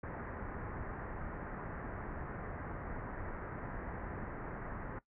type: low-pass noise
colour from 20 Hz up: pink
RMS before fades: -43 dBFS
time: 0.03-4.99 s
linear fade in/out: 5 ms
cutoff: 1900 Hz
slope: 48 dB/octave
effects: noise-tail reverb RT60 0.1 s tail -17 dB re dry